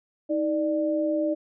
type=tone pair together; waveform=sine; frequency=315.9 / 593 Hz; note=D#4 / D5; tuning=+26 / +17 cents; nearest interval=major seventh; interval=1091 cents; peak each=-25 dBFS; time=0.29-1.35 s; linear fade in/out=20 ms; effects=none